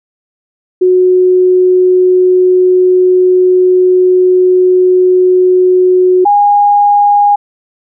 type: tone pair in turn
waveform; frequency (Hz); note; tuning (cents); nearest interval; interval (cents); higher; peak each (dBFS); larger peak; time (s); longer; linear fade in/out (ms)
sine; 366.6 / 819.2; F#4 / G#5; -16 / -24; octave + major second; 1392; second; -4; neither; 0.81-6.25 / 6.25-7.36; first; 10
effects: none